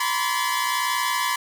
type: tone cluster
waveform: sawtooth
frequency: 966 / 1027 / 1146 / 1716 Hz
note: B5 / C6 / D6 / A6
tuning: -39 / -33 / -43 / -44 cents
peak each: -24 / -21 / -26 / -26 dBFS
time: 0-1.36 s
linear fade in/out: 5 ms
effects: none